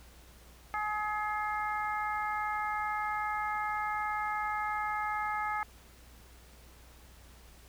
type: harmonic tone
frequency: 422.6 Hz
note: G#4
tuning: 30 cents sharp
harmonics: 2 / 3 / 4 / 5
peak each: -34 / -35 / -40 / -40 dBFS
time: 0.74-5.63 s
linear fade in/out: 0 ms
effects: added 60 Hz sine -55 dBFS peak until 7.68 s + pink hiss -58 dBFS RMS until 7.68 s